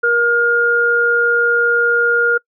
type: tone pair together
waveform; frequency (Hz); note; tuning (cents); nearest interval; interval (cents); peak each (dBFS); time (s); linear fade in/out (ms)
sine; 472.8 / 1418; A#4 / F6; +24 / +26; octave + perfect fifth; 1902; -17 / -12; 0.03-2.38; 10
effects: noise-tail reverb RT60 0.1 s tail -26 dB re dry